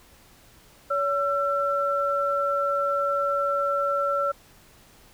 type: tone pair together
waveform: sine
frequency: 565.5 / 1345 Hz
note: C#5 / E6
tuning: +34 / +34 cents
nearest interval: octave + minor third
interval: 1500 cents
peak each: -25 / -24 dBFS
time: 0.9-4.32 s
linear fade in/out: 10 ms
effects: pink hiss -54 dBFS RMS until 5.13 s